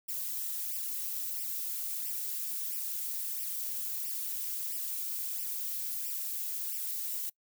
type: noise with flanger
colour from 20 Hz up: violet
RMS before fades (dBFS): -36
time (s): 0.08-7.3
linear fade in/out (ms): 10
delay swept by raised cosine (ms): 0.37 to 4.27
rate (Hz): 1.5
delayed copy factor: +0.9
effects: noise-tail reverb RT60 0.1 s tail -24 dB re dry